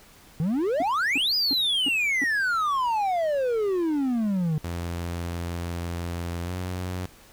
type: exponential two-way sweep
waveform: triangle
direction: up then down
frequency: 149.2 to 5040 to 149.2 Hz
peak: -20 dBFS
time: 0.4-4.58 s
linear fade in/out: 0 ms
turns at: 1.35 s
type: tone bursts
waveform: triangle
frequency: 277.2 Hz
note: C#4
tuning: in tune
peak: -24 dBFS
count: 5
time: 0.8-2.24 s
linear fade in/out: 2 ms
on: 24 ms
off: 330 ms
type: tone with pitch glide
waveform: sawtooth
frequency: 86 to 90.96 Hz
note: F2 to F#2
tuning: -26 to -29 cents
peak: -25 dBFS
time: 4.64-7.06 s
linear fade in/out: 5 ms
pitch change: +97 cents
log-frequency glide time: 6.43-6.53 s
effects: pink hiss -52 dBFS RMS until 7.32 s